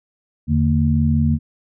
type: tone cluster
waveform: sine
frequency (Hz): 82.2 / 147.9 / 228.4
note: E2 / D3 / A#3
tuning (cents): -4 / +13 / -35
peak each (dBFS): -18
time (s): 0.47-1.39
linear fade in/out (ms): 50
effects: none